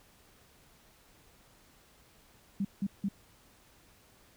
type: tone bursts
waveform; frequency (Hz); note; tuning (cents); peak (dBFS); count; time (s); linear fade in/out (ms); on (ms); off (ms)
sine; 197.8; G3; +16; -28; 3; 2.6-3.087; 5; 49; 170
effects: pink hiss -62 dBFS RMS until 4.36 s